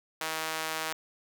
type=tone with high-pass filter; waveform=sawtooth; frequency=159 Hz; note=D#3; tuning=38 cents sharp; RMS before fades=-34 dBFS; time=0.21-0.93 s; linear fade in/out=2 ms; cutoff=890 Hz; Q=0.68; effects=none